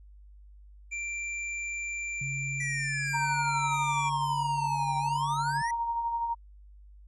square tone, 2358 Hz, D7, 6 cents sharp, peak -33 dBFS, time 0.91-4.1 s, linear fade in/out 20 ms
sine tone with pitch glide, 138.59 to 142.73 Hz, C#3 to D3, 0 to -49 cents, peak -34 dBFS, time 2.21-5.62 s, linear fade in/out 5 ms, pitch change +51 cents, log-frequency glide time 2.77-3.26 s
square exponential two-way sweep, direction down then up, 1975.5 to 780 to 1975.5 Hz, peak -34 dBFS, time 2.6-5.71 s, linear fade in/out 5 ms, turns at 4.98 s
sine tone with tremolo, 932.3 Hz, A#5, in tune, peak -26 dBFS, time 3.13-6.35 s, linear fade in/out 20 ms, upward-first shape sine, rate 12 Hz, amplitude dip 40%
effects added 50 Hz sine -49 dBFS peak until 7.07 s + resampled to 24000 Hz

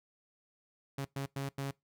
sawtooth tone bursts at uneven times, 137.9 Hz, C#3, 9 cents flat, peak -31 dBFS, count 4, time 0.98-1.05 / 1.16-1.26 / 1.36-1.49 / 1.58-1.71 s, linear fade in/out 5 ms, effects noise-tail reverb RT60 0.2 s tail -23 dB re dry

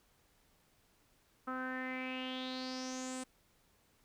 sawtooth tone with low-pass filter sweep, 257.4 Hz, C4, 28 cents flat, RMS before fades -41 dBFS, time 1.47-3.24 s, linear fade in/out 10 ms, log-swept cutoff 1300 to 8600 Hz, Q 6.3, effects pink hiss -71 dBFS RMS until 4.04 s

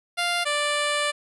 10% pulse tone pair in turn, 698.5 / 587.4 Hz, F5 / D5, 0 / 0 cents, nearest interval minor third, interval 300 cents, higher first, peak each -14 dBFS, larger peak neither, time 0.17-0.45 / 0.45-1.12 s, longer second, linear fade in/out 20 ms, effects resampled to 24000 Hz

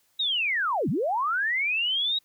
sine linear two-way sweep, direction down then up, 3854 to 123.47 to 3854 Hz, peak -23 dBFS, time 0.19-2.19 s, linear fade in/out 10 ms, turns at 0.89 s, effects white hiss -67 dBFS RMS until 2.24 s

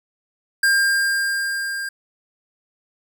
square tone with level ramp, 1602 Hz, G6, 37 cents sharp, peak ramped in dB -14 to -26 dBFS, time 0.63-1.89 s, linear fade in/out 5 ms, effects none

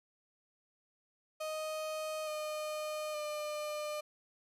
35% pulse tone with pitch steps, 623 / 611.9 / 601.1 Hz, D#5 / D#5 / D5, +2 / -29 / +40 cents, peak -35 dBFS, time 1.4-4.01 s, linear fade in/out 10 ms, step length 870 ms, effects resampled to 32000 Hz

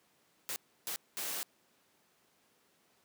white noise bursts at uneven times, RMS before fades -38 dBFS, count 3, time 0.49-0.56 / 0.87-0.96 / 1.17-1.43 s, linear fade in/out 0 ms, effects pink hiss -70 dBFS RMS until 3.04 s + high-pass 200 Hz 12 dB/octave

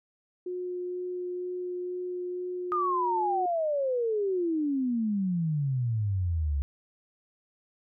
sine tone with vibrato, 360 Hz, F#4, 47 cents flat, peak -31 dBFS, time 0.46-3.46 s, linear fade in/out 5 ms, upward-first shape sine, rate 2.1 Hz, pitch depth 8 cents each way
sine exponential sweep, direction down, 1244.5 to 67.9 Hz, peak -25 dBFS, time 2.72-6.62 s, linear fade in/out 0 ms
effects none

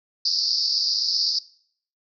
pink band-pass noise, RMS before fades -23 dBFS, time 0.25-1.39 s, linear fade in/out 5 ms, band 4500 to 5200 Hz, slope 96 dB/octave, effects noise-tail reverb RT60 0.6 s tail -21 dB re dry

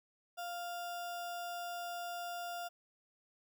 sine tone with sample-and-hold, 698.5 Hz, F5, in tune, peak -39 dBFS, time 0.37-2.69 s, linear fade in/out 20 ms, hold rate 2100 Hz, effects none

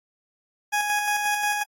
20% pulse tone with tremolo, 830.6 Hz, G#5, in tune, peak -16 dBFS, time 0.72-1.64 s, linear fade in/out 20 ms, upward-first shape square, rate 5.6 Hz, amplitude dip 35%, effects AAC 48 kbps

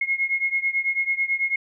sine beating tone pair, 2157 / 2166.1 Hz, C#7 / C#7, -48 / -41 cents, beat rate 9.1 Hz, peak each -23 / -25 dBFS, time 0.01-1.56 s, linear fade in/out 5 ms, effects none

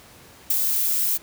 violet noise with ADSR envelope, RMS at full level -19 dBFS, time 0.5-1.18 s, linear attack 4 ms, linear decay 27 ms, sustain -3 dB, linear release 20 ms, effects pink hiss -48 dBFS RMS until 1.22 s + high-pass 60 Hz 12 dB/octave

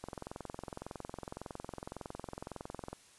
click train, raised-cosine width 1 ms, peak -27 dBFS, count 64, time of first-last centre 0.04-2.93 s, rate 21.8 Hz, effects white hiss -61 dBFS RMS until 3.18 s + resampled to 24000 Hz

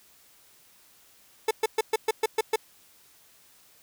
30% pulse tone bursts, 440 Hz, A4, in tune, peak -18 dBFS, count 8, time 1.48-2.56 s, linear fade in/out 5 ms, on 30 ms, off 120 ms, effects white hiss -58 dBFS RMS until 3.82 s

